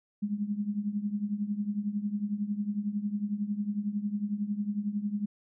sine tone with tremolo, 206.2 Hz, G#3, 12 cents flat, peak -25 dBFS, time 0.22-5.26 s, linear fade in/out 10 ms, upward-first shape triangle, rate 11 Hz, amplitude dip 85%, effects none

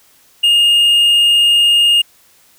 triangle tone, 2838 Hz, F7, 27 cents sharp, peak -6 dBFS, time 0.43-2.02 s, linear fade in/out 10 ms, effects white hiss -50 dBFS RMS until 2.58 s

